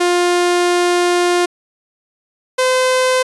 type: tone pair in turn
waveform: sawtooth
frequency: 352.8 / 512.8 Hz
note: F4 / C5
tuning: +18 / -35 cents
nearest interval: tritone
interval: 647 cents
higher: second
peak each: -8 dBFS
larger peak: neither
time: 0-1.46 / 2.58-3.23 s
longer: first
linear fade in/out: 10 ms
effects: resampled to 24000 Hz